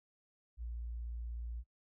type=tone; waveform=sine; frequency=58.27 Hz; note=A#1; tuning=in tune; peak=-39 dBFS; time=0.57-1.64 s; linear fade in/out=50 ms; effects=noise-tail reverb RT60 0.1 s tail -25 dB re dry